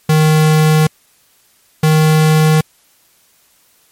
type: tone pair in turn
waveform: square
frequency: 155.4 / 155.94 Hz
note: D#3 / D#3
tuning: -2 / +4 cents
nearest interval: unison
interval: 6 cents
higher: second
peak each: -8 dBFS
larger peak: neither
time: 0.09-0.87 / 1.83-2.61 s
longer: neither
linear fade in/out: 5 ms
effects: white hiss -53 dBFS RMS until 3.91 s + MP3 64 kbps